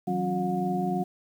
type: tone cluster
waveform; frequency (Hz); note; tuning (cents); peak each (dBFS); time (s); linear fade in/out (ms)
sine; 163 / 186.4 / 272 / 359.9 / 720; E3 / F#3 / C#4 / F#4 / F#5; -19 / +13 / -33 / -48 / -47; -36 / -28 / -36 / -32 / -30; 0.07-1.04; 10
effects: 9-bit